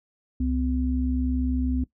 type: tone pair together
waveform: sine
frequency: 67.3 / 254.1 Hz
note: C2 / B3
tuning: +49 / +49 cents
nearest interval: octave + major seventh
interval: 2300 cents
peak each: -25 / -25 dBFS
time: 0.4-1.84 s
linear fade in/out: 5 ms
effects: noise-tail reverb RT60 0.1 s tail -18 dB re dry